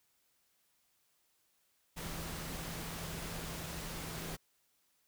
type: tone in noise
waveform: sine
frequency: 164.5 Hz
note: E3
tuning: 3 cents flat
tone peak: -47 dBFS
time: 1.96-4.37 s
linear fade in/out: 20 ms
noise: pink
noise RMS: -43 dBFS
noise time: 1.96-4.37 s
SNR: -7 dB
effects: white hiss -75 dBFS RMS until 5.07 s